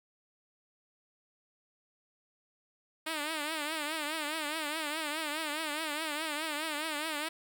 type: tone with vibrato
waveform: 5% pulse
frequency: 306.7 Hz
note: D#4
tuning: 25 cents flat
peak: -22 dBFS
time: 3.06-7.29 s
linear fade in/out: 10 ms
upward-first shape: triangle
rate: 4.8 Hz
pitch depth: 120 cents each way
effects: none